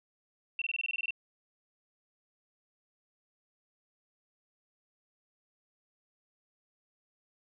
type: tone bursts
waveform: sine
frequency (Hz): 2706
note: E7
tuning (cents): +45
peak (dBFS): -30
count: 11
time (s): 0.59-1.107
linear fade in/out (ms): 2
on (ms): 27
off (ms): 22
effects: none